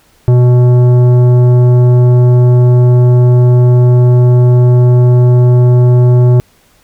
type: tone with tanh clipping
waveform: sine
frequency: 123.47 Hz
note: B2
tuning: in tune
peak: -5 dBFS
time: 0.28-6.4 s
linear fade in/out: 0 ms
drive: 12 dB
effects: pink hiss -49 dBFS RMS until 6.83 s